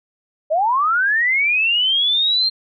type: linear sweep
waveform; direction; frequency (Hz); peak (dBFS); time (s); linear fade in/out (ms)
sine; up; 587.3 to 4213; -14; 0.5-2.5; 20
effects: none